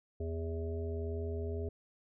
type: harmonic tone with a mistuned harmonic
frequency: 81.8 Hz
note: E2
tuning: 13 cents flat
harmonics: 1 / 3 / 5 / 7 / 8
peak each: -36 / -46 / -40 / -52 / -49 dBFS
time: 0.2-1.69 s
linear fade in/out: 5 ms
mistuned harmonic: 1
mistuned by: +18 cents
effects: none